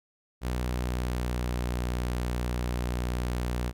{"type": "tone with pitch glide", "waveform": "sawtooth", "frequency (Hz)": [61.74, 60.85], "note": ["B1", "B1"], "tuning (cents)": [0, -25], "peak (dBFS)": -24, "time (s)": [0.41, 3.73], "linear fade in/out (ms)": 50, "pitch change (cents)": -25, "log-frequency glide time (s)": [0.55, 1.67], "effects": []}